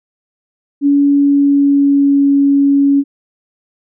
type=tone with pitch glide; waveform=sine; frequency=283.6 to 280 Hz; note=C#4 to C#4; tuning=+40 to +18 cents; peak=-7 dBFS; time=0.81-3.04 s; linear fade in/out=50 ms; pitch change=-22 cents; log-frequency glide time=1.03-2.27 s; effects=none